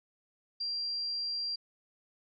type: tone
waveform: sine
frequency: 4744 Hz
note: D8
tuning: 17 cents sharp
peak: -32 dBFS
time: 0.6-1.56 s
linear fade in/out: 10 ms
effects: none